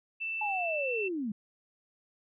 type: tone with pitch glide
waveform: sine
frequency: 2660 to 2679 Hz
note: E7 to E7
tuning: +15 to +27 cents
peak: -32 dBFS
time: 0.2-1.09 s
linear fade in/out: 20 ms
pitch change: +12 cents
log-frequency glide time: 0.83-0.92 s
type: linear sweep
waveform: sine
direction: down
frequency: 862 to 195.8 Hz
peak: -31 dBFS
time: 0.41-1.32 s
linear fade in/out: 5 ms
effects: none